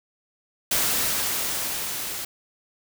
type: noise with level ramp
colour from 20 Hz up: white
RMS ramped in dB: -22 to -32 dBFS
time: 0.71-2.25 s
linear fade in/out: 5 ms
effects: none